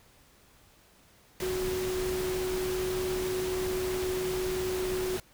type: tone in noise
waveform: sine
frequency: 370 Hz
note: F#4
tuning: in tune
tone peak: -29 dBFS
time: 1.42-5.17 s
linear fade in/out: 2 ms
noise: pink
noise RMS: -37 dBFS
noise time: 1.4-5.2 s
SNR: +5 dB
effects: pink hiss -60 dBFS RMS until 5.33 s